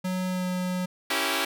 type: tone with pitch glide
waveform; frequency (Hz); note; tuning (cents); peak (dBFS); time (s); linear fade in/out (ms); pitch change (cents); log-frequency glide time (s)
square; 184.3 to 182.18; F#3 to F#3; -7 to -27; -27; 0.04-0.86; 10; -20; 0.27-0.47
type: chord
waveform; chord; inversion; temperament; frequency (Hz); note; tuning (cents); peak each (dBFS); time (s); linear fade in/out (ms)
5% pulse; C# diminished seventh; none; equal with one note detuned; 277.2 / 329.6 / 388.4 / 466.2; C#4 / E4 / G4 / Bb4; 0 / 0 / -16 / 0; -18 / -18 / -18 / -23; 1.1-1.45; 5
effects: none